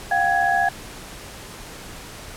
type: tone cluster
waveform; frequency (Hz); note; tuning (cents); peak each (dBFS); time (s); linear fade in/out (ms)
sine; 707 / 782 / 1669; F5 / G5 / G#6; +21 / -4 / +8; -21; 0.11-0.69; 5
effects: pink hiss -38 dBFS RMS until 2.36 s + low-pass 12000 Hz 12 dB/octave

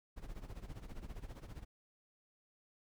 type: noise with tremolo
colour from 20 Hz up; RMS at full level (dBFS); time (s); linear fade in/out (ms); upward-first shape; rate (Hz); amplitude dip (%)
brown; -44; 0.16-1.65; 20; sine; 15; 80
effects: none

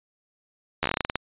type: slowing click train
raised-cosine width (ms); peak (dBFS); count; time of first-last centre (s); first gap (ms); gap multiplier
0.3; -7; 12; 0.83-1.156; 12; 1.17
effects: resampled to 8000 Hz

